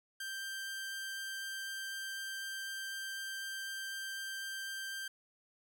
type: tone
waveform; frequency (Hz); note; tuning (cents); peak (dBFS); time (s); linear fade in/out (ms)
sawtooth; 1574; G6; +7; -36; 0.2-5.08; 5
effects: none